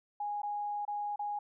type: tone with dropouts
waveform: sine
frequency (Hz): 826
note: G#5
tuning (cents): -10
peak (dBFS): -33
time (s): 0.2-1.39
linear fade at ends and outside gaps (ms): 5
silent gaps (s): 0.419-0.431 / 0.852-0.878 / 1.16-1.192
effects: none